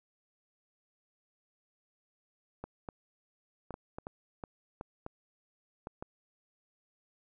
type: clicks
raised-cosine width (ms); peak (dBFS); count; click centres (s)
1; -26; 11; 2.64 / 2.888 / 3.707 / 3.741 / 3.985 / 4.069 / 4.438 / 4.811 / 5.064 / 5.871 / 6.025
effects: none